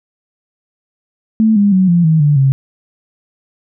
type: tone with pitch steps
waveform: sine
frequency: 220 / 202.9 / 187.15 / 172.61 / 159.2 / 146.83 / 135.43 Hz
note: A3 / G#3 / F#3 / F3 / D#3 / D3 / C#3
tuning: 0 / -40 / +20 / -20 / +40 / 0 / -40 cents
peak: -7 dBFS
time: 1.4-2.52 s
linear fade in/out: 0 ms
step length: 160 ms
effects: none